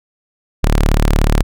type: tone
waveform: sawtooth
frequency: 36.71 Hz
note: D1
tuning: in tune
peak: -6 dBFS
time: 0.63-1.43 s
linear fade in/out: 10 ms
effects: none